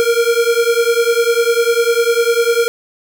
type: beating tone pair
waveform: square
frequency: 463.2 / 473.2 Hz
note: A#4 / A#4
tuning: -11 / +26 cents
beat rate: 10 Hz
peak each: -15 dBFS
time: 0-2.68 s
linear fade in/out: 0 ms
effects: none